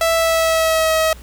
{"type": "tone with pitch glide", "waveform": "sawtooth", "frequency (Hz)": [659.3, 638.7], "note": ["E5", "D#5"], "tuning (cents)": [0, 45], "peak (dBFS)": -10, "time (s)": [0.01, 1.13], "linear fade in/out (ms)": 2, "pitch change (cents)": -55, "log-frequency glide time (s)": [0.14, 0.92], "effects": ["added 60 Hz sine -36 dBFS peak until 1.22 s", "pink hiss -44 dBFS RMS until 1.22 s"]}